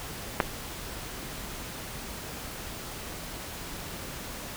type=clicks; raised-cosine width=0.5 ms; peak=-6 / -17 dBFS; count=2; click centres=0.402 / 0.407 s; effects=pink hiss -39 dBFS RMS until 4.56 s